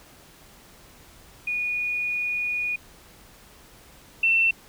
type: tone pair in turn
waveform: sine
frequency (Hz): 2455 / 2690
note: D#7 / E7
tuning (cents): -24 / +34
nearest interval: major second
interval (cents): 158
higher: second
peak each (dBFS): -24 / -17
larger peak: second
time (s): 1.47-2.76 / 4.23-4.51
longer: first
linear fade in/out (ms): 5
effects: pink hiss -51 dBFS RMS until 4.68 s